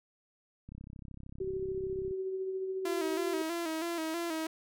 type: click train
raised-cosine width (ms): 5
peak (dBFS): -34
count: 48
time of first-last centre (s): 0.69-2.11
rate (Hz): 33.1
type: tone with tremolo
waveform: sine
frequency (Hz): 379.3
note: F#4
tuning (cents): +43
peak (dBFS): -31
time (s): 1.4-3.42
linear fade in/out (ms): 5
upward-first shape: triangle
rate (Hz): 14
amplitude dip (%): 40
type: tone with vibrato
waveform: sawtooth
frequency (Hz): 329.6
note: E4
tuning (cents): 0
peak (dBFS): -29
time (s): 2.85-4.47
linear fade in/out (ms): 5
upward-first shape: square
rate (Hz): 3.1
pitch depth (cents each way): 57
effects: none